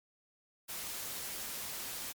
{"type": "noise", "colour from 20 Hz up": "white", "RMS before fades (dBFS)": -41, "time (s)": [0.68, 2.13], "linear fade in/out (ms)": 20, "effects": ["MP3 96 kbps"]}